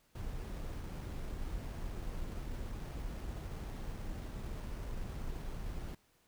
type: noise with sample-and-hold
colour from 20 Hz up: brown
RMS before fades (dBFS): -41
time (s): 0.15-5.95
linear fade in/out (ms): 5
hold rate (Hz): 7350
effects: pink hiss -71 dBFS RMS until 6.27 s